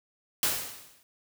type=noise with exponential decay; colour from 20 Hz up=white; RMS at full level=-24 dBFS; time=0.43-1.03 s; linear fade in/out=1 ms; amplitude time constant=130 ms; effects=none